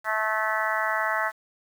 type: harmonic tone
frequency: 217.5 Hz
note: A3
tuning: 20 cents flat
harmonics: 3 / 4 / 5 / 6 / 7 / 8 / 9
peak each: -31 / -31 / -31 / -31 / -31 / -31 / -31 dBFS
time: 0.04-1.32 s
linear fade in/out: 50 ms
effects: 8-bit